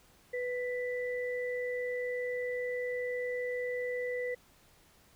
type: tone pair together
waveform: sine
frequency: 495 / 1980 Hz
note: B4 / B6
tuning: +4 / +4 cents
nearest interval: 2 octaves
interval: 2400 cents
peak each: -33 / -39 dBFS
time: 0.33-4.35 s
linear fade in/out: 10 ms
effects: pink hiss -63 dBFS RMS until 5.15 s